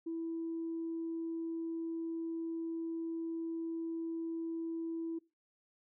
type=tone; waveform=sine; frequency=329.6 Hz; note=E4; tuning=in tune; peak=-35 dBFS; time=0.06-5.19 s; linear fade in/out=10 ms; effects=noise-tail reverb RT60 0.3 s tail -23 dB re dry + tanh soft clip ceiling -31 dBFS